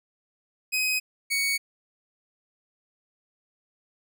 sawtooth tone pair in turn, 2519 / 2232 Hz, D#7 / C#7, +21 / +11 cents, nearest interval major second, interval 210 cents, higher first, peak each -20 dBFS, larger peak neither, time 0.72-1 / 1.3-1.58 s, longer neither, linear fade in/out 20 ms, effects none

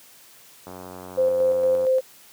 click train, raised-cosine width 1 ms, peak -24 dBFS, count 109, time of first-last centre 0.67-1.85 s, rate 91.5 Hz
sine tone with tremolo, 520 Hz, C5, 11 cents flat, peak -16 dBFS, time 1.17-2.01 s, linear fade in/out 20 ms, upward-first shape square, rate 4.3 Hz, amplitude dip 30%
effects white hiss -50 dBFS RMS until 2.32 s + high-pass 100 Hz 12 dB/octave

